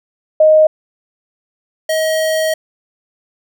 sine / square tone pair in turn, 622.3 / 633.5 Hz, D#5 / D#5, 0 / +31 cents, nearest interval unison, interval 31 cents, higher second, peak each -5 / -14 dBFS, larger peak first, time 0.4-0.67 / 1.89-2.54 s, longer second, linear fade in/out 5 ms, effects none

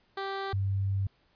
15% pulse / sine tone pair in turn, 390.8 / 97.7 Hz, G4 / G2, -5 / -5 cents, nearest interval 2 octaves, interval 2400 cents, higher first, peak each -26 dBFS, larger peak neither, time 0.17-0.53 / 0.53-1.07 s, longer second, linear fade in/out 5 ms, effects pink hiss -68 dBFS RMS until 1.35 s + resampled to 11025 Hz

